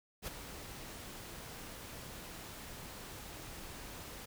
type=noise with ADSR envelope; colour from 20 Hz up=pink; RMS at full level=-39 dBFS; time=0.22-4.26 s; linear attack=53 ms; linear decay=13 ms; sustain=-9 dB; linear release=13 ms; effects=none